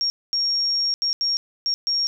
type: tone bursts at uneven times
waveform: sine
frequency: 5560 Hz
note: F8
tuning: 9 cents flat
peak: -19 dBFS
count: 6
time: 0.01-0.1 / 0.33-0.94 / 1.02-1.13 / 1.21-1.37 / 1.66-1.74 / 1.87-2.07 s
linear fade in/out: 0 ms
effects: none